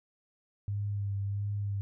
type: tone with vibrato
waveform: sine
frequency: 100.8 Hz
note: G2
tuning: 49 cents sharp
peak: -30 dBFS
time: 0.68-1.81 s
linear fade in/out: 0 ms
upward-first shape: sine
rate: 1.5 Hz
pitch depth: 26 cents each way
effects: none